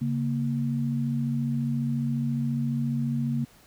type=tone pair together; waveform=sine; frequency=138.6 / 233.1 Hz; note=C#3 / A#3; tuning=0 / 0 cents; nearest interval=major sixth; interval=900 cents; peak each=-27 dBFS; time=0.01-3.45 s; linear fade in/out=10 ms; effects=pink hiss -56 dBFS RMS until 3.66 s